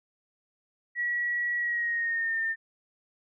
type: tone with pitch glide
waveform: sine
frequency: 1926 to 1807.4 Hz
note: B6 to A6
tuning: -44 to +46 cents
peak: -26 dBFS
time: 0.95-2.56 s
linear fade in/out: 50 ms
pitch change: -110 cents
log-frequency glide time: 1.57-2.4 s
effects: none